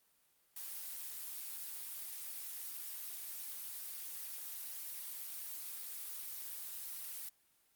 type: noise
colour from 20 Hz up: blue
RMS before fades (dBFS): -45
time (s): 0.56-7.29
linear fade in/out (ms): 5
effects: white hiss -73 dBFS RMS until 7.75 s + Opus 32 kbps